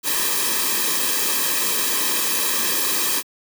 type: noise with comb filter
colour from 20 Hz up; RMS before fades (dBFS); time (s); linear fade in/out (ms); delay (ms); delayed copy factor
white; -21; 0.03-3.23; 50; 1.4; -0.9
effects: high-pass 200 Hz 12 dB/octave